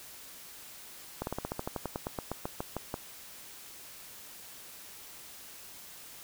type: slowing click train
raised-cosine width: 1 ms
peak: -19 dBFS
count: 18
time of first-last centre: 1.22-2.941 s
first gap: 51 ms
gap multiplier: 1.08
effects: white hiss -49 dBFS RMS until 6.23 s